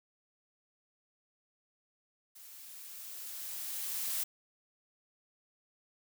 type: noise with level ramp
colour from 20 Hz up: blue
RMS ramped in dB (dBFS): -53 to -34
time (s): 2.35-4.24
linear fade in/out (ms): 10
effects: none